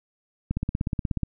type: click train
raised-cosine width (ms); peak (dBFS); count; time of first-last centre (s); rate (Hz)
5; -13; 13; 0.51-1.233; 16.6
effects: none